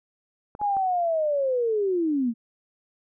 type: clicks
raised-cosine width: 1 ms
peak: -25 dBFS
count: 3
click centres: 0.551 / 0.615 / 0.768 s
type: linear sweep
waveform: sine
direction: down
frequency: 844 to 220.5 Hz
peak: -21 dBFS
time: 0.59-2.34 s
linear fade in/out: 50 ms
effects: none